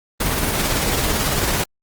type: noise with tremolo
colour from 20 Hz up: pink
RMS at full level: -18 dBFS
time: 0.2-1.64 s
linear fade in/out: 5 ms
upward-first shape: triangle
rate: 18 Hz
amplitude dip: 40%
effects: Opus 24 kbps